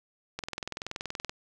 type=click train; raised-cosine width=0.2 ms; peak=-17 dBFS; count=20; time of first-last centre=0.39-1.295 s; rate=21 Hz; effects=none